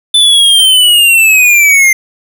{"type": "linear sweep", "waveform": "square", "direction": "down", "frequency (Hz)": [3523, 2086], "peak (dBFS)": -4, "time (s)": [0.14, 1.93], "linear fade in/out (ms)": 5, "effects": ["7-bit"]}